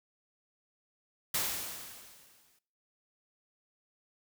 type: noise with exponential decay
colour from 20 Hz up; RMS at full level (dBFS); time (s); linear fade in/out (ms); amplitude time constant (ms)
white; -30; 1.34-2.59; 5; 270
effects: noise-tail reverb RT60 0.5 s tail -20 dB re dry